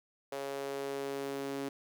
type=tone with high-pass filter sweep; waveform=sawtooth; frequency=138.5 Hz; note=C#3; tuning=1 cent flat; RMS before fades=-38 dBFS; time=0.32-1.69 s; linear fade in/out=5 ms; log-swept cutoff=500 to 320 Hz; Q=3.1; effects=none